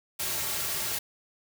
white noise with comb filter, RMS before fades -31 dBFS, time 0.19-0.99 s, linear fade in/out 10 ms, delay 4 ms, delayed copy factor -0.6, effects none

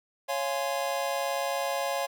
square chord, Db major seventh, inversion none, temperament just, 554.4 / 693 / 831.5 / 1039.4 Hz, Db5 / F5 / Ab5 / C6, 0 / -14 / +2 / -12 cents, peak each -32 / -34 / -36 / -37 dBFS, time 0.28-2.07 s, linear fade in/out 20 ms, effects none

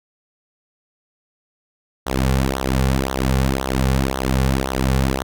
sawtooth tone with flanger, 66 Hz, C2, 16 cents sharp, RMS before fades -19 dBFS, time 2.06-5.23 s, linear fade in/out 10 ms, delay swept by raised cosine 0.4 to 3.2 ms, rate 1.9 Hz, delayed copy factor -0.8, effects none

